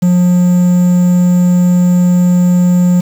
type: tone with quantisation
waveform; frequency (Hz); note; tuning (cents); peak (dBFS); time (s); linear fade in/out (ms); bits
triangle; 178.2; F3; +35; -4; 0.02-3.01; 10; 5
effects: none